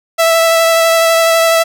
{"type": "tone with vibrato", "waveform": "sawtooth", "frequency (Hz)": 659.3, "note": "E5", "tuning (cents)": 0, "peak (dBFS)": -4, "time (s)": [0.18, 1.64], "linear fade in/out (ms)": 20, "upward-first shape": "sine", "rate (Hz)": 12, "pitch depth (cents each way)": 12, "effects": []}